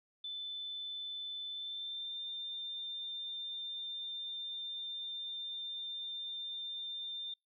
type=tone with pitch glide; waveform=sine; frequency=3520 to 3596 Hz; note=A7 to A7; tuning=0 to +37 cents; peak=-39 dBFS; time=0.24-7.34 s; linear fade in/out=5 ms; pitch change=+37 cents; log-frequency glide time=1.5-2.19 s; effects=noise-tail reverb RT60 0.2 s tail -26 dB re dry